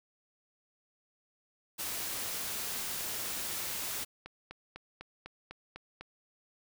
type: noise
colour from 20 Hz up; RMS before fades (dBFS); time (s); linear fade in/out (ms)
white; -37; 1.78-4.05; 20
type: click train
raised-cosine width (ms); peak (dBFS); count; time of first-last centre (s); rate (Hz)
0.3; -28; 16; 2.26-6.01; 4
effects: none